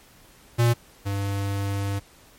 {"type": "tone pair in turn", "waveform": "square", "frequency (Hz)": [118.4, 99.56], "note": ["A#2", "G2"], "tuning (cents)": [27, 27], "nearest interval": "minor third", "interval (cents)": 300, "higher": "first", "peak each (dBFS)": [-17, -25], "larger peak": "first", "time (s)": [[0.58, 0.74], [1.05, 2]], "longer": "second", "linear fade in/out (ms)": 20, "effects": ["pink hiss -53 dBFS RMS until 2.38 s", "MP3 64 kbps"]}